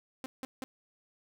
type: tone bursts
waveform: sawtooth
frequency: 261.6 Hz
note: C4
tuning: in tune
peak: -33 dBFS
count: 3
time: 0.24-0.64 s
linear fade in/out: 0 ms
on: 20 ms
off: 170 ms
effects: none